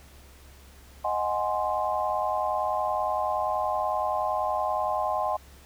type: chord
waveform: sine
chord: Ab dominant seventh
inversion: second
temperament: equal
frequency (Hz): 622.3 / 740 / 830.6 / 1046.5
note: Eb5 / Gb5 / Ab5 / C6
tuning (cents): 0 / 0 / 0 / 0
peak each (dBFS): -30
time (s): 1.04-5.37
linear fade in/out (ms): 10
effects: added 68 Hz sine -50 dBFS peak until 5.65 s + pink hiss -54 dBFS RMS until 5.65 s